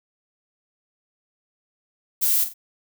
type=noise with echo; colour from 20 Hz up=violet; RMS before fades=-20 dBFS; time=2.21-2.45 s; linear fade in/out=20 ms; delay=45 ms; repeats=2; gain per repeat=-10 dB; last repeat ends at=2.54 s; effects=none